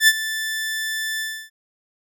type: tone with ADSR envelope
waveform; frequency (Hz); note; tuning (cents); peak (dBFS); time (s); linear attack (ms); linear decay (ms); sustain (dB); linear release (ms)
sawtooth; 1760; A6; 0; -5; 0-1.5; 77; 45; -15; 300
effects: none